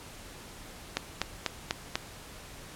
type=click train; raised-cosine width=0.2 ms; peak=-10 dBFS; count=5; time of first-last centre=0.97-1.955 s; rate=4.06 Hz; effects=pink hiss -47 dBFS RMS until 2.75 s + low-pass 12000 Hz 12 dB/octave